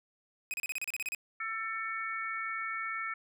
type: tone bursts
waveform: 45% pulse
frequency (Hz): 2517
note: D#7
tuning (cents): +19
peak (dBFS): -33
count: 11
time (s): 0.51-1.148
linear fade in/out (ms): 0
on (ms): 28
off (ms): 33
type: harmonic tone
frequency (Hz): 445.9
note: A4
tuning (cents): +23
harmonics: 3 / 4 / 5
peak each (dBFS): -37 / -40 / -38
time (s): 1.4-3.14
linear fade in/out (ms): 5
effects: none